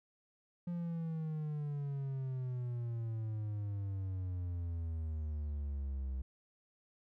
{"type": "exponential sweep", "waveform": "triangle", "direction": "down", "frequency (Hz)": [175.4, 64.5], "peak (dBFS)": -34, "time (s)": [0.67, 6.22], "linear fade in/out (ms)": 5, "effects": []}